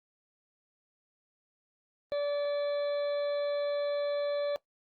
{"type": "harmonic tone", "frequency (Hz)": 578, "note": "D5", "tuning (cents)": -28, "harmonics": [1, 2, 3, 4, 6, 7], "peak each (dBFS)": [-28, -45, -48, -51, -50, -49], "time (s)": [2.12, 4.56], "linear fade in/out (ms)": 0, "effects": ["noise-tail reverb RT60 0.1 s tail -18 dB re dry", "Opus 32 kbps"]}